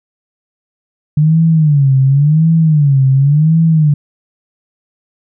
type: tone with vibrato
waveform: sine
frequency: 147.7 Hz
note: D3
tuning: 10 cents sharp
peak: -6 dBFS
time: 1.17-3.94 s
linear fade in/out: 5 ms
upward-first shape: sine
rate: 0.92 Hz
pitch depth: 180 cents each way
effects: none